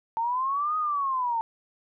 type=linear two-way sweep; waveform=sine; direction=up then down; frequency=893 to 1257 to 893 Hz; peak=-24 dBFS; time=0.17-1.41 s; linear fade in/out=0 ms; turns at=0.77 s; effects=none